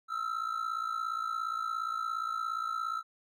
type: ring-modulated tone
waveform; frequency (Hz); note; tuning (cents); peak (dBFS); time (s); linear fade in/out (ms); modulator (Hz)
triangle; 1324; E6; +7; -27; 0.08-3.03; 50; 28.6
effects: none